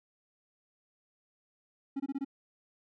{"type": "tone bursts", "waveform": "triangle", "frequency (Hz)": 274.3, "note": "C#4", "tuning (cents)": -18, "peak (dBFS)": -29, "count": 5, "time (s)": [1.96, 2.248], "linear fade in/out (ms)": 10, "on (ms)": 40, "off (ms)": 22, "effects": []}